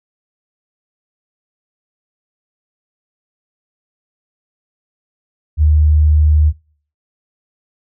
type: tone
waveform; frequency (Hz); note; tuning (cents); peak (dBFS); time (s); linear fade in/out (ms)
sine; 76.1; D#2; -38; -7; 5.57-6.53; 50
effects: noise-tail reverb RT60 0.5 s tail -25 dB re dry